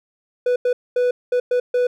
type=tone bursts at uneven times; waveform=triangle; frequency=493.9 Hz; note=B4; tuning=in tune; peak=-13 dBFS; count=6; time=0.46-0.56 / 0.65-0.73 / 0.96-1.11 / 1.32-1.4 / 1.51-1.6 / 1.74-1.87 s; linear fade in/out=5 ms; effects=none